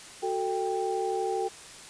sine tone cluster, 371.7 / 444 / 789 Hz, F#4 / A4 / G5, +8 / +16 / +11 cents, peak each -31 dBFS, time 0.22-1.49 s, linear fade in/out 20 ms, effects white hiss -46 dBFS RMS until 1.89 s + resampled to 22050 Hz

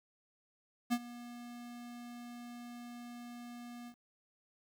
square tone with ADSR envelope, 240.3 Hz, B3, 47 cents flat, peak -28 dBFS, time 0.9-3.95 s, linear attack 27 ms, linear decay 55 ms, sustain -19 dB, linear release 75 ms, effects 11-bit

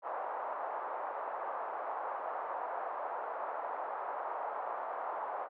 pink band-pass noise, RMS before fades -39 dBFS, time 0.02-5.49 s, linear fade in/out 50 ms, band 650 to 1100 Hz, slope 24 dB/octave, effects none

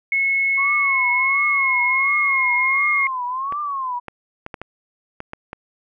sine tone with pitch glide, 2185 to 2143 Hz, C#7 to C7, -26 to +41 cents, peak -16 dBFS, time 0.12-3.07 s, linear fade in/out 2 ms, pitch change -33 cents, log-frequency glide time 0.92-2.82 s
sine tone with vibrato, 1077 Hz, C6, 50 cents sharp, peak -22 dBFS, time 0.57-4 s, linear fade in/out 20 ms, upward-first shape triangle, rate 1.4 Hz, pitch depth 190 cents each way
clicks, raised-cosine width 0.5 ms, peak -16 dBFS, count 8, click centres 3.524 / 4.083 / 4.464 / 4.542 / 4.616 / 5.204 / 5.334 / 5.531 s
effects none

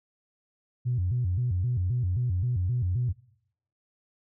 sine tone with vibrato, 105.5 Hz, G#2, 28 cents sharp, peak -23 dBFS, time 0.85-3.13 s, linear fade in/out 20 ms, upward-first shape square, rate 3.8 Hz, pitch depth 270 cents each way, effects noise-tail reverb RT60 0.8 s tail -26 dB re dry + tanh soft clip ceiling -19 dBFS

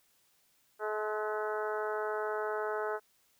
harmonic tone with a mistuned harmonic, 213.7 Hz, G#3, 50 cents sharp, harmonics 2 / 3 / 4 / 5 / 6 / 7 / 8 / 9, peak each -35 / -39 / -40 / -44 / -41 / -41 / -52 / -55 dBFS, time 0.79-3 s, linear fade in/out 50 ms, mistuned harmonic 5, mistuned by -33 cents, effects white hiss -70 dBFS RMS until 3.39 s

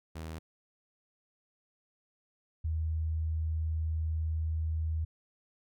sawtooth / sine tone pair in turn, 80 / 79.62 Hz, D#2 / D#2, +49 / +40 cents, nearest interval unison, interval 9 cents, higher first, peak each -35 / -29 dBFS, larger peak second, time 0.15-0.39 / 2.64-5.05 s, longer second, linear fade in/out 10 ms, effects none

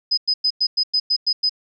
sine tone bursts, 5020 Hz, D#8, 15 cents sharp, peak -15 dBFS, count 9, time 0.11-1.495 s, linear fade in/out 10 ms, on 65 ms, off 100 ms, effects none

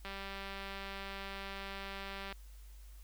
click train, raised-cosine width 0.3 ms, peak -28 dBFS, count 447, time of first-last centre 0.05-2.326 s, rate 196 Hz, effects added 50 Hz sine -50 dBFS peak until 3.03 s + white hiss -65 dBFS RMS until 3.03 s

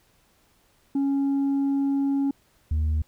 sine tone pair in turn, 276.9 / 77.48 Hz, C#4 / D#2, -2 / -7 cents, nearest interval octave + minor seventh, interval 2205 cents, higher first, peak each -18 dBFS, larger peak neither, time 0.95-2.31 / 2.71-3.02 s, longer first, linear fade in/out 5 ms, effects tanh soft clip ceiling -20 dBFS + pink hiss -63 dBFS RMS until 3.07 s

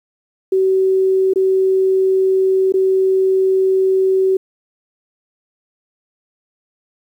sine tone with dropouts, 380 Hz, F#4, 46 cents sharp, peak -11 dBFS, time 0.52-4.37 s, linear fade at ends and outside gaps 5 ms, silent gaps 1.336-1.358 / 2.723-2.739 s, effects 8-bit

